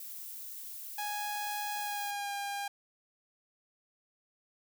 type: noise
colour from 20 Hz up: violet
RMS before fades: -44 dBFS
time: 0-2.11 s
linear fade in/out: 2 ms
type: tone with pitch glide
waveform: sawtooth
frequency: 830.6 to 805.1 Hz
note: G#5 to G5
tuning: 0 to +46 cents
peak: -31 dBFS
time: 0.98-2.68 s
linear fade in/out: 5 ms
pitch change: -54 cents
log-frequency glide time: 1.77-2.33 s
effects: none